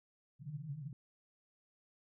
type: band-pass noise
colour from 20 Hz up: white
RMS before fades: -45 dBFS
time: 0.39-0.93 s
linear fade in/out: 2 ms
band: 130 to 160 Hz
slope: 96 dB/octave
effects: none